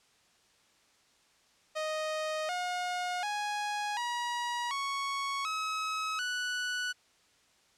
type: tone with pitch steps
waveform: sawtooth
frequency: 622.3 / 719 / 830.7 / 959.7 / 1108.8 / 1281.1 / 1480.1 Hz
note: D#5 / F#5 / G#5 / B5 / C#6 / E6 / F#6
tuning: 0 / -50 / 0 / -50 / 0 / -50 / 0 cents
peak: -28 dBFS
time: 1.75-6.93 s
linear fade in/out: 20 ms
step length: 740 ms
effects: white hiss -66 dBFS RMS until 7.77 s + low-pass 7000 Hz 12 dB/octave